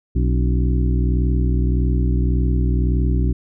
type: harmonic tone with a mistuned harmonic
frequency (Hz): 61.74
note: B1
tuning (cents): 0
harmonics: 1 / 2 / 3 / 4 / 5 / 6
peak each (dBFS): -16 / -22 / -26 / -28 / -30 / -32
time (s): 0.15-3.33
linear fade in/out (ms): 10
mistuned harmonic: 4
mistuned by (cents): +150
effects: none